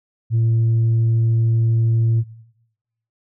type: tone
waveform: sine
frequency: 114.1 Hz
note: A#2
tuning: 37 cents flat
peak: -12 dBFS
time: 0.3-2.24 s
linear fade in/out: 50 ms
effects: noise-tail reverb RT60 0.9 s tail -19 dB re dry + tanh soft clip ceiling -12 dBFS